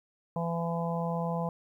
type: harmonic tone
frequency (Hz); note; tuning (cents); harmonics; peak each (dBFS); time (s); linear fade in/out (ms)
168.4; E3; +37; 1 / 3 / 4 / 5 / 6; -31 / -36 / -37 / -38 / -39; 0.36-1.49; 2
effects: 11-bit